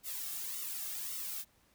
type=noise with flanger; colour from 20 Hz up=blue; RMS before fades=-40 dBFS; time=0.03-1.45 s; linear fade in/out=50 ms; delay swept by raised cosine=1.2 to 2.08 ms; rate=1.8 Hz; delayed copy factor=-0.7; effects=pink hiss -69 dBFS RMS until 1.74 s